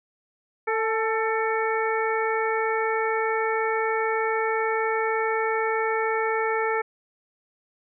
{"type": "harmonic tone with a mistuned harmonic", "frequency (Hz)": 445.8, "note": "A4", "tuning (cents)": 23, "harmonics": [1, 2, 3, 4, 5], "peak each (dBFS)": [-25, -28, -30, -31, -32], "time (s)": [0.67, 6.82], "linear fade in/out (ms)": 10, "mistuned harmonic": 2, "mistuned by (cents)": -36, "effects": []}